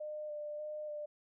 sine tone with vibrato, 601 Hz, D5, 40 cents sharp, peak -39 dBFS, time 0-1.06 s, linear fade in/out 10 ms, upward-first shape square, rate 1.7 Hz, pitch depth 14 cents each way, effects none

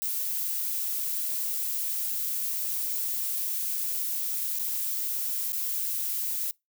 violet noise with dropouts, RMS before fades -30 dBFS, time 0.02-6.51 s, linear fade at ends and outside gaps 0 ms, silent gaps 4.588-4.595 / 5.521-5.531 s, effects noise-tail reverb RT60 0.2 s tail -25 dB re dry

